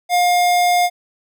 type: tone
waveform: square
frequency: 710 Hz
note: F5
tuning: 28 cents sharp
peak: -13 dBFS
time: 0.09-0.9 s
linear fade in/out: 50 ms
effects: none